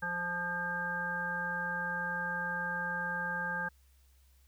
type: harmonic tone with a mistuned harmonic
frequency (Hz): 174.61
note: F3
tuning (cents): 0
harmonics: 1 / 3 / 5 / 7 / 9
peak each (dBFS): -43 / -45 / -40 / -44 / -34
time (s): 0.02-3.69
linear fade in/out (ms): 10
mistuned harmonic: 9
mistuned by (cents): +24
effects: added 66 Hz sine -61 dBFS peak until 4.47 s + white hiss -71 dBFS RMS until 4.47 s